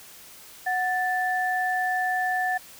sine tone pair together, 737 / 1760 Hz, F#5 / A6, -7 / 0 cents, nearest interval octave + minor third, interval 1507 cents, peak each -25 / -26 dBFS, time 0.66-2.58 s, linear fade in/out 10 ms, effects white hiss -47 dBFS RMS until 2.79 s

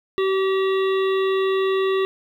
harmonic tone with a mistuned harmonic, 383.8 Hz, G4, 37 cents flat, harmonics 1 / 3 / 5 / 7 / 9 / 10, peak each -18 / -28 / -32 / -35 / -37 / -38 dBFS, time 0.18-2.05 s, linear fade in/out 0 ms, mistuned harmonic 7, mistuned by +39 cents, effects 9-bit

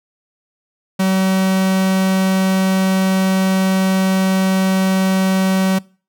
45% pulse tone, 189.7 Hz, F#3, 43 cents sharp, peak -13 dBFS, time 0.99-5.79 s, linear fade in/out 10 ms, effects noise-tail reverb RT60 0.4 s tail -24 dB re dry

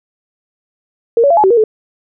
sine tone with pitch steps, 464 / 564 / 680 / 850 / 381.8 / 473.2 / 433.7 Hz, A#4 / C#5 / F5 / G#5 / G4 / A#4 / A4, -8 / +30 / -46 / +40 / -46 / +26 / -25 cents, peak -6 dBFS, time 1.17-1.639 s, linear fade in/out 2 ms, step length 67 ms, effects none

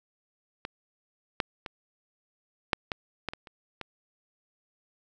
clicks, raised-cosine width 0.3 ms, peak -18 / -9 / -20 / -6 / -14 / -14 / -22 / -30 / -20 dBFS, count 9, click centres 0.651 / 1.402 / 1.662 / 2.732 / 2.918 / 3.287 / 3.335 / 3.472 / 3.813 s, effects none

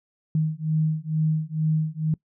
sine beating tone pair, 155.5 / 157.7 Hz, D#3 / D#3, -1 / +24 cents, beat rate 2.2 Hz, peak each -24 / -24 dBFS, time 0.35-2.14 s, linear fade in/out 2 ms, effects noise-tail reverb RT60 0.1 s tail -23 dB re dry

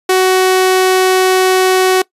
sawtooth tone, 373.3 Hz, F#4, 15 cents sharp, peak -4 dBFS, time 0.09-2.02 s, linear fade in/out 5 ms, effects noise-tail reverb RT60 0.1 s tail -21 dB re dry + resampled to 32000 Hz

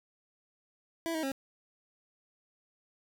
25% pulse tone with pitch steps, 330.9 / 317.6 / 270.2 Hz, E4 / D#4 / C#4, +7 / +36 / -44 cents, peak -28 dBFS, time 1.06-1.318 s, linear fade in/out 0 ms, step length 86 ms, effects none

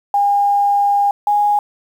sine tone pair in turn, 810 / 826.1 Hz, G#5 / G#5, -43 / -9 cents, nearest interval unison, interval 34 cents, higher second, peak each -11 dBFS, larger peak neither, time 0.14-1.11 / 1.27-1.59 s, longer first, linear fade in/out 2 ms, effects 7-bit

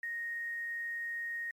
sine tone with quantisation, 1864.7 Hz, A#6, in tune, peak -35 dBFS, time 0.03-1.51 s, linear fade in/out 2 ms, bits 10, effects MP3 64 kbps

